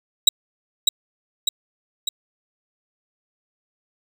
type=tone with echo; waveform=35% pulse; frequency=3839 Hz; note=B7; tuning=50 cents flat; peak=-6 dBFS; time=0.27-0.29 s; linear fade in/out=5 ms; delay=600 ms; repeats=3; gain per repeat=-4 dB; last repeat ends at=2.09 s; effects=none